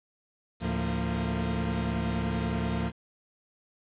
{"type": "tone cluster", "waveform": "40% pulse", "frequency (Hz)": [73.1, 109.4, 174.7, 229.5], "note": ["D2", "A2", "F3", "A#3"], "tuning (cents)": [-7, -9, 1, -27], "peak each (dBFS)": [-33, -34, -31, -32], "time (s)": [0.6, 2.92], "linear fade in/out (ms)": 50, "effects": ["resampled to 8000 Hz", "9-bit"]}